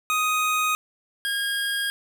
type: tone pair in turn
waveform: 25% pulse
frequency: 1249 / 1627.3 Hz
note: D#6 / G#6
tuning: +6 / -36 cents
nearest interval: perfect fourth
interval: 458 cents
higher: second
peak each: -17 / -20 dBFS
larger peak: first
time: 0.1-0.75 / 1.25-1.9 s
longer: neither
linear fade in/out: 0 ms
effects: none